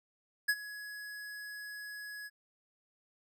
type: tone with ADSR envelope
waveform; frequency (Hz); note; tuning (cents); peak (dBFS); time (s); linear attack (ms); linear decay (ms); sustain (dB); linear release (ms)
square; 1680; G#6; +19; -25; 0.48-2.3; 13; 52; -18; 37
effects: none